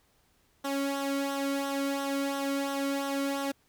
sawtooth tone with flanger, 277.2 Hz, C#4, in tune, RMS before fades -31 dBFS, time 0.64-3.52 s, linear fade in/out 10 ms, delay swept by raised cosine 0.42 to 1.17 ms, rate 2.9 Hz, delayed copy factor -0.65, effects pink hiss -68 dBFS RMS until 3.68 s

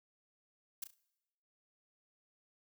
blue noise with echo, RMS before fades -40 dBFS, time 0.82-0.84 s, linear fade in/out 5 ms, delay 34 ms, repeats 3, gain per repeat -10 dB, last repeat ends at 0.942 s, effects noise-tail reverb RT60 1.0 s tail -23 dB re dry

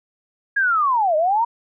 sine linear two-way sweep, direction down then up, 1660 to 598 to 962 Hz, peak -15 dBFS, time 0.56-1.45 s, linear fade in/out 10 ms, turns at 1.16 s, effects none

